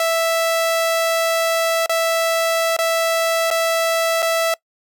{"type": "tone with dropouts", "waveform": "sawtooth", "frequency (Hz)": 659.3, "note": "E5", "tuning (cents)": 0, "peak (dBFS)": -12, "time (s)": [0, 4.54], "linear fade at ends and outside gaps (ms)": 2, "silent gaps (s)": [[1.861, 1.894], [2.766, 2.788], [3.504, 3.511], [4.222, 4.226]], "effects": ["noise-tail reverb RT60 0.1 s tail -23 dB re dry"]}